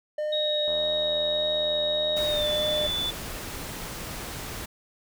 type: tone with vibrato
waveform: triangle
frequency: 603 Hz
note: D5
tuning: 46 cents sharp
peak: -24 dBFS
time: 0.18-2.87 s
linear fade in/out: 5 ms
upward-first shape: sine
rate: 1.7 Hz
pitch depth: 13 cents each way
type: tone with pitch glide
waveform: sine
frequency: 3779 to 3485 Hz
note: A#7 to A7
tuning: +23 to -17 cents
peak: -26 dBFS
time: 0.32-3.11 s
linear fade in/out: 10 ms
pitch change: -140 cents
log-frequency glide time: 2.27-2.49 s
type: click train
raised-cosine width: 1 ms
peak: -28 dBFS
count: 196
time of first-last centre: 0.68-3.058 s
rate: 82 Hz
type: noise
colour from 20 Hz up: pink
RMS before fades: -36 dBFS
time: 2.16-4.66 s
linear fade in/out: 10 ms
effects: none